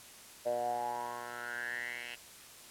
10% pulse tone with band-pass filter sweep, 120.4 Hz, B2, 44 cents flat, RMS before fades -38 dBFS, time 0.45-2.16 s, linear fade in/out 20 ms, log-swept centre 590 to 2600 Hz, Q 8, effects white hiss -53 dBFS RMS until 2.7 s + low-pass 12000 Hz 12 dB/octave

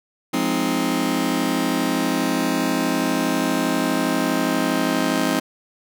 sawtooth chord, F minor seventh, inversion none, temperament just, 174.61 / 209.5 / 261.9 / 314.3 Hz, F3 / Ab3 / C4 / Eb4, 0 / +15 / +2 / +18 cents, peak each -24 / -23 / -18 / -20 dBFS, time 0.33-5.4 s, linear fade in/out 10 ms, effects none

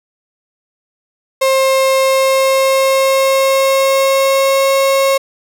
35% pulse tone with pitch glide, 532 to 543.2 Hz, C5 to C#5, +29 to -35 cents, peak -8 dBFS, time 1.41-5.18 s, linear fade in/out 10 ms, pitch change +36 cents, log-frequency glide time 1.98-4.72 s, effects none

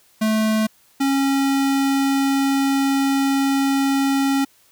square tone pair in turn, 217.8 / 273.8 Hz, A3 / C#4, -17 / -21 cents, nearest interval major third, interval 396 cents, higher second, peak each -17 dBFS, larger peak neither, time 0.21-0.67 / 1-4.45 s, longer second, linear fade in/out 10 ms, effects white hiss -56 dBFS RMS until 4.71 s

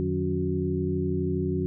sine tone cluster, 86.5 / 149.5 / 181.6 / 280.3 / 367.2 Hz, F2 / D3 / F#3 / C#4 / F#4, -16 / +31 / -32 / +19 / -13 cents, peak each -31 / -32 / -30 / -32 / -29 dBFS, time 0-1.66 s, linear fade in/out 0 ms, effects none

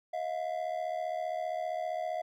triangle ring-modulated tone, 675 Hz, E5, 41 cents sharp, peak -27 dBFS, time 0.13-2.22 s, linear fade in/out 10 ms, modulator 37.6 Hz, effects none

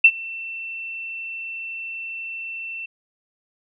sine tone with ADSR envelope, 2687 Hz, E7, 33 cents sharp, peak -5 dBFS, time 0.04-2.86 s, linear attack 7 ms, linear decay 58 ms, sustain -24 dB, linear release 8 ms, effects none

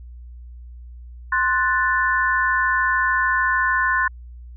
sine chord, F# diminished, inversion second, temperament equal, 1046.5 / 1480 / 1760 Hz, C6 / F#6 / A6, 0 / 0 / 0 cents, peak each -21 dBFS, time 1.32-4.08 s, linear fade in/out 5 ms, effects added 60 Hz sine -36 dBFS peak until 4.56 s

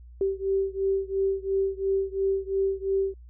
sine beating tone pair, 387.3 / 390.2 Hz, G4 / G4, -21 / -8 cents, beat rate 2.9 Hz, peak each -26 / -27 dBFS, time 0.21-3.14 s, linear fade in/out 2 ms, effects added 60 Hz sine -44 dBFS peak until 3.29 s

